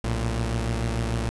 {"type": "tone pair together", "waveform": "sawtooth", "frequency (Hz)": [60.39, 114], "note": ["B1", "A#2"], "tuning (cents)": [-38, -38], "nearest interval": "major seventh", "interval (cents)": 1100, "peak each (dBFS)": -23, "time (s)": [0.04, 1.29], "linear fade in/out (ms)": 0, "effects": ["resampled to 24000 Hz", "8-bit"]}